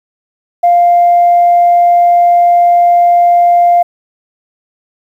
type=tone; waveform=sine; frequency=698.5 Hz; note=F5; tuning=in tune; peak=-3 dBFS; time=0.63-3.83 s; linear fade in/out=10 ms; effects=tanh soft clip ceiling 0 dBFS + 7-bit